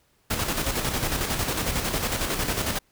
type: noise with tremolo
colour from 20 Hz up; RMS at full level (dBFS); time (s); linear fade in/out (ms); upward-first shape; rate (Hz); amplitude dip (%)
pink; -25; 0.3-2.79; 10; square; 11; 45
effects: pink hiss -65 dBFS RMS until 2.91 s